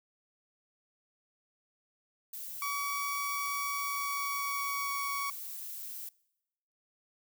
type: noise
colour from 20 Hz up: violet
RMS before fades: -42 dBFS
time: 2.33-6.09 s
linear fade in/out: 5 ms
type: tone with pitch glide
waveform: 30% pulse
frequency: 1136 to 1121.7 Hz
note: C#6 to C#6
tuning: +42 to +20 cents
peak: -30 dBFS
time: 2.62-5.3 s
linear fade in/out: 2 ms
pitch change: -22 cents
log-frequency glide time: 3.58-5.13 s
effects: noise-tail reverb RT60 0.9 s tail -24 dB re dry